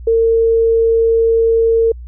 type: tone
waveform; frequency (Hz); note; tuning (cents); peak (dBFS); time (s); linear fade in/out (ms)
sine; 455.2; A#4; -41; -9; 0.07-1.92; 5
effects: added 60 Hz sine -28 dBFS peak until 2.07 s